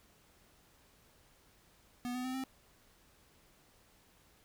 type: tone with pitch steps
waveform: square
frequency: 245.3 / 251.2 / 257.2 / 263.4 Hz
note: B3 / B3 / C4 / C4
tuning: -12 / +30 / -30 / +12 cents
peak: -37 dBFS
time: 2.05-2.438 s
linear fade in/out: 0 ms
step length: 97 ms
effects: pink hiss -66 dBFS RMS until 4.44 s